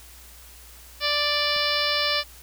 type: harmonic tone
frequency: 587.3 Hz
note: D5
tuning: in tune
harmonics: 1 / 2 / 3 / 4 / 5 / 6 / 7 / 8 / 9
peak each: -30 / -30 / -30 / -30 / -30 / -30 / -30 / -30 / -30 dBFS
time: 1-2.24 s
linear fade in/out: 50 ms
type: click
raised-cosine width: 5 ms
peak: -33 dBFS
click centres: 1.564 s
effects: added 60 Hz sine -48 dBFS peak until 2.42 s + white hiss -48 dBFS RMS until 2.42 s